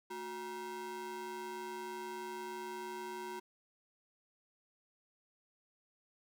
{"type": "ring-modulated tone", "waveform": "square", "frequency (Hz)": 293.7, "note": "D4", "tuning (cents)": 0, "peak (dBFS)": -39, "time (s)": [0.1, 3.4], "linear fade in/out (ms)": 10, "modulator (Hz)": 659, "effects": []}